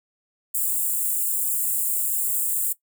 white high-pass noise, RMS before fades -24 dBFS, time 0.54-2.73 s, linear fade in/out 10 ms, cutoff 7300 Hz, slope 96 dB/octave, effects noise-tail reverb RT60 0.1 s tail -17 dB re dry

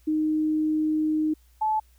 sine tone pair in turn, 309.5 / 865.8 Hz, D#4 / A5, -9 / -28 cents, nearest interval octave + tritone, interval 1781 cents, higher second, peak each -21 dBFS, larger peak neither, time 0.07-1.34 / 1.61-1.8 s, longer first, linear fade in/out 10 ms, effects added 60 Hz sine -55 dBFS peak until 1.98 s + white hiss -65 dBFS RMS until 1.98 s

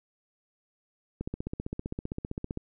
click train, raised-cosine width 3 ms, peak -20 dBFS, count 22, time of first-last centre 1.21-2.574 s, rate 15.4 Hz, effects none

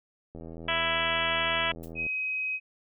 click train, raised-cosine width 2 ms, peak -29 dBFS, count 142, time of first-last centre 0.35-2.065 s, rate 82.2 Hz
harmonic tone, 331.3 Hz, E4, 9 cents sharp, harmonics 2 / 3 / 4 / 5 / 6 / 7 / 8 / 9 / 10, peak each -34 / -34 / -34 / -34 / -34 / -34 / -34 / -34 / -34 dBFS, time 0.68-1.72 s, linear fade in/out 5 ms
blue noise with exponential decay, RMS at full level -43 dBFS, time 1.83-1.93 s, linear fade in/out 5 ms, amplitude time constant 20 ms
sine tone, 2530 Hz, D#7, 28 cents sharp, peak -28 dBFS, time 1.95-2.6 s, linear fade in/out 50 ms
effects none

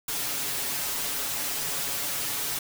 white noise with comb filter, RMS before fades -30 dBFS, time 0.08-2.59 s, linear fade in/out 5 ms, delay 7.1 ms, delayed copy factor +0.85, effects none

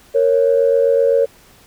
sine tone pair together, 464.2 / 552 Hz, A#4 / C#5, -7 / -7 cents, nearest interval minor third, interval 300 cents, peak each -13 dBFS, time 0.14-1.26 s, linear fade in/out 20 ms, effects tanh soft clip ceiling -3 dBFS + pink hiss -48 dBFS RMS until 1.66 s

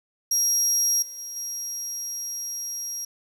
35% pulse tone with level steps, 5640 Hz, F8, 16 cents sharp, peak -17 / -34 / -31 / -27 dBFS, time 0.31-3.05 s, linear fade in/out 5 ms, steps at 1.02 / 1.18 / 1.36 s, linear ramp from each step 5 ms, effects 9-bit

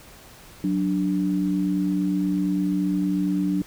sine tone pair together, 185 / 293.7 Hz, F#3 / D4, 0 / 0 cents, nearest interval minor sixth, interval 800 cents, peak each -23 dBFS, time 0.64-3.62 s, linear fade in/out 2 ms, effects pink hiss -47 dBFS RMS until 3.66 s

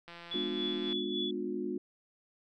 click train, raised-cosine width 0.3 ms, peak -32 dBFS, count 146, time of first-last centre 0.08-0.928 s, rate 171 Hz
sine tone with tremolo, 3424 Hz, A7, 48 cents flat, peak -33 dBFS, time 0.31-1.31 s, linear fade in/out 5 ms, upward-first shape sine, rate 3.6 Hz, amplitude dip 65%
sine chord, G# diminished seventh, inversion none, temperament just, 207.7 / 249.2 / 299 / 358.8 Hz, G#3 / B3 / D4 / F4, 0 / +16 / +31 / +47 cents, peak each -40 / -40 / -39 / -36 dBFS, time 0.34-1.78 s, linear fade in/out 5 ms
effects none

